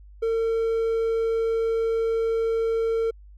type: tone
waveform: triangle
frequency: 453.3 Hz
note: A#4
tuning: 48 cents flat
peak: -19 dBFS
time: 0.22-3.11 s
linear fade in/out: 10 ms
effects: added 50 Hz sine -44 dBFS peak until 3.37 s